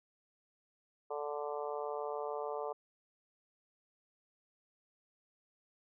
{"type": "harmonic tone", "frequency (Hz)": 146.83, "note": "D3", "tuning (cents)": 0, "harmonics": [3, 4, 5, 6, 7, 8], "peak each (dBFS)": [-40, -42, -44, -46, -47, -48], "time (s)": [1.1, 2.73], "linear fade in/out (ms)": 10, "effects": []}